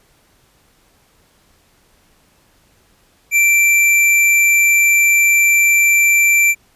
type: tone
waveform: square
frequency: 2347 Hz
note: D7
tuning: 2 cents flat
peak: -10 dBFS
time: 3.31-6.55 s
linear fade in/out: 50 ms
effects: pink hiss -55 dBFS RMS until 6.75 s + resampled to 32000 Hz